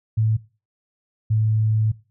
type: tone pair in turn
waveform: sine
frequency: 110 / 109.11 Hz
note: A2 / A2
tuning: 0 / -14 cents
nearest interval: unison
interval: 14 cents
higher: first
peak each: -16 dBFS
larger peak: neither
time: 0.17-0.37 / 1.3-1.92 s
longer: second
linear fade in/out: 10 ms
effects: noise-tail reverb RT60 0.3 s tail -18 dB re dry